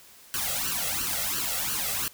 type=noise with flanger; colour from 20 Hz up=white; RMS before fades=-29 dBFS; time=0.34-2.08 s; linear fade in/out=0 ms; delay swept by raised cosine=0.68 to 1.55 ms; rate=2.9 Hz; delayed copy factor=+0.9; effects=white hiss -52 dBFS RMS until 2.13 s